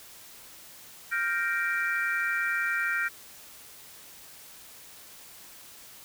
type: chord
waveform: sine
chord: G minor seventh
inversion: third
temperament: equal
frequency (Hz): 1396.9 / 1568 / 1864.7 / 2349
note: F6 / G6 / Bb6 / D7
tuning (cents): 0 / 0 / 0 / 0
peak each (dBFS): -30 / -31 / -31 / -34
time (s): 1.11-3.09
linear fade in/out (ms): 20
effects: white hiss -49 dBFS RMS until 6.04 s